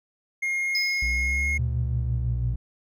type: tone with pitch glide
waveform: triangle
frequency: 2138 to 2155 Hz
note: C7 to C#7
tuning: +37 to -49 cents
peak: -22 dBFS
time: 0.42-1.58 s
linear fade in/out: 10 ms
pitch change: +14 cents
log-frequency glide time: 0.58-0.86 s
type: tone with exponential decay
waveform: triangle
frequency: 5070 Hz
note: D#8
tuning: 32 cents sharp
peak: -22 dBFS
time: 0.75-1.58 s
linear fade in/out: 1 ms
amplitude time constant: 180 ms
type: linear two-way sweep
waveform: triangle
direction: up then down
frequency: 58.1 to 74.5 to 58.1 Hz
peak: -24 dBFS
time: 1.02-2.56 s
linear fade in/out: 5 ms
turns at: 1.64 s
type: tone with tremolo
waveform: sine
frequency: 120 Hz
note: B2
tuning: 49 cents flat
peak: -23 dBFS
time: 1.59-2.54 s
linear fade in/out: 5 ms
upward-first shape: sine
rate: 6 Hz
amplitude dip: 50%
effects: none